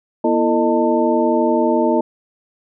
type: tone cluster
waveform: sine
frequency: 242.6 / 334.3 / 447.9 / 614 / 893 Hz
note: B3 / E4 / A4 / D#5 / A5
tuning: -31 / +24 / +31 / -23 / +25 cents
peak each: -19 / -18 / -21 / -19 / -21 dBFS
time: 0.24-2.01 s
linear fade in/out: 5 ms
effects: none